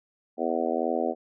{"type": "harmonic tone", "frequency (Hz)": 82.41, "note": "E2", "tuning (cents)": 0, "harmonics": [3, 4, 5, 6, 7, 8, 9], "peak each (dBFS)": [-32, -32, -32, -32, -32, -32, -32], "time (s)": [0.37, 1.15], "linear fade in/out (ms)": 50, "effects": []}